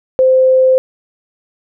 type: tone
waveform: sine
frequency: 519 Hz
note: C5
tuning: 14 cents flat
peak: -6 dBFS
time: 0.19-0.78 s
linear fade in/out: 0 ms
effects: none